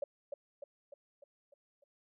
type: tone with echo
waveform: sine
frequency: 568 Hz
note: C#5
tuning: 42 cents sharp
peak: -32 dBFS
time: 0.02-0.04 s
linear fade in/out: 5 ms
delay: 300 ms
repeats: 6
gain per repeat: -5 dB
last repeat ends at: 1.84 s
effects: none